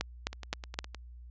two click trains, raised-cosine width 0.2 ms, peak -13 / -24 dBFS, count 4 / 7, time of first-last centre 0.01-0.789 / 0.33-0.947 s, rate 3.85 / 9.73 Hz, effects added 60 Hz sine -46 dBFS peak until 1.3 s + resampled to 16000 Hz

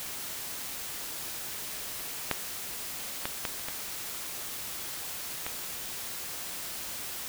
clicks, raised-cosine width 0.3 ms, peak -9 / -14 / -14 / -19 / -17 dBFS, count 5, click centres 2.313 / 3.255 / 3.452 / 3.685 / 5.465 s, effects white hiss -38 dBFS RMS until 7.28 s

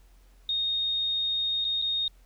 sine tone with dropouts, 3707 Hz, A#7, 10 cents flat, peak -25 dBFS, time 0.49-2.08 s, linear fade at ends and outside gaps 2 ms, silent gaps 1.645-1.649 / 1.817-1.822 s, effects added 44 Hz sine -53 dBFS peak until 2.25 s + pink hiss -65 dBFS RMS until 2.25 s

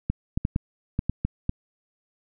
clicks, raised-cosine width 5 ms, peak -11 dBFS, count 8, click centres 0.1 / 0.375 / 0.451 / 0.561 / 0.991 / 1.096 / 1.25 / 1.494 s, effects none

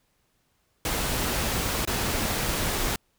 pink noise with dropouts, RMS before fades -27 dBFS, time 0.85-2.96 s, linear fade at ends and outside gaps 2 ms, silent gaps 1.852-1.874 s, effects pink hiss -70 dBFS RMS until 3.18 s

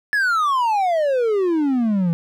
triangle exponential sweep, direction down, 1739 to 163.5 Hz, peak -14 dBFS, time 0.13-2.13 s, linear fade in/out 0 ms, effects none

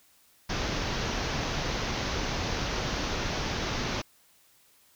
pink low-pass noise, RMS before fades -31 dBFS, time 0.49-4.02 s, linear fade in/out 10 ms, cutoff 6400 Hz, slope 96 dB/octave, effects white hiss -62 dBFS RMS until 4.95 s

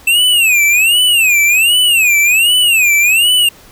square tone with vibrato, 2637 Hz, E7, in tune, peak -8 dBFS, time 0.07-3.49 s, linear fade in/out 5 ms, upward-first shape sine, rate 1.3 Hz, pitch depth 220 cents each way, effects pink hiss -41 dBFS RMS until 3.71 s

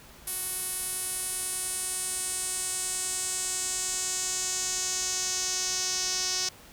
sawtooth tone with band-pass filter sweep, 370 Hz, F#4, in tune, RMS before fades -31 dBFS, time 0.27-6.49 s, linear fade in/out 5 ms, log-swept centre 11000 to 5700 Hz, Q 3.5, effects pink hiss -51 dBFS RMS until 6.72 s

